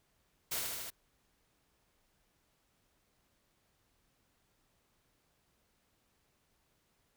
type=noise with echo; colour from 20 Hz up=white; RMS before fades=-36 dBFS; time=0.51-0.6 s; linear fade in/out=10 ms; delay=76 ms; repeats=4; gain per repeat=-2 dB; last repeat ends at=0.904 s; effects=pink hiss -75 dBFS RMS until 7.16 s